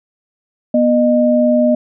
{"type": "tone pair together", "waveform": "sine", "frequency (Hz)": [243.5, 612.4], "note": ["B3", "D#5"], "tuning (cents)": [-24, -28], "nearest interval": "octave + major third", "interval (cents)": 1596, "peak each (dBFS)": -12, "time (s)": [0.74, 1.75], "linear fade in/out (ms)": 5, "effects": []}